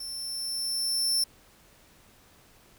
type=tone with level ramp; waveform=sawtooth; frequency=5370 Hz; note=E8; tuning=31 cents sharp; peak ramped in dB=-33 to -20 dBFS; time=0-1.24 s; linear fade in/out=5 ms; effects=pink hiss -58 dBFS RMS until 2.78 s